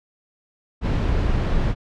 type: noise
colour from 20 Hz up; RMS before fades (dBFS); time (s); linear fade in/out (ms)
brown; -20; 0.81-1.75; 50
effects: low-pass 4000 Hz 12 dB/octave